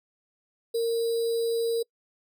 sine tone with sample-and-hold, 461.8 Hz, A#4, 16 cents flat, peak -23 dBFS, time 0.74-1.83 s, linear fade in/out 10 ms, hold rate 4410 Hz, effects noise-tail reverb RT60 0.1 s tail -26 dB re dry

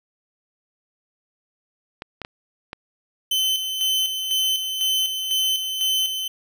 clicks, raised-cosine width 0.3 ms, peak -16 dBFS, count 4, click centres 2.021 / 2.217 / 2.249 / 2.731 s
40% pulse tone with tremolo, 3059 Hz, G7, 43 cents flat, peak -18 dBFS, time 3.31-6.28 s, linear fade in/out 5 ms, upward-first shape square, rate 2 Hz, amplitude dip 50%
effects none

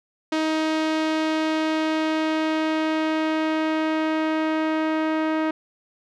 sawtooth tone with low-pass filter sweep, 314.8 Hz, D#4, 20 cents sharp, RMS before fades -23 dBFS, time 0.32-5.51 s, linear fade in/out 5 ms, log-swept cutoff 4700 to 2000 Hz, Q 0.89, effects none

